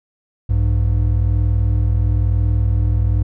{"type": "tone pair together", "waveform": "triangle", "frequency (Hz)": [60.17, 101.2], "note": ["B1", "G#2"], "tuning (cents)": [-44, -44], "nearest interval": "major sixth", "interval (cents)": 900, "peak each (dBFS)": -14, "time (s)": [0.49, 3.23], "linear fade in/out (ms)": 10, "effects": []}